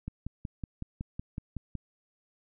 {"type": "click train", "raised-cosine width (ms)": 5, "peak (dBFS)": -23, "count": 10, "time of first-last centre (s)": [0.08, 1.753], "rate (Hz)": 5.38, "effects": []}